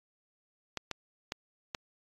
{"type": "clicks", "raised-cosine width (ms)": 0.2, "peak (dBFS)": -17, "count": 4, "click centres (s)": [0.773, 0.913, 1.321, 1.748], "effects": ["AAC 32 kbps"]}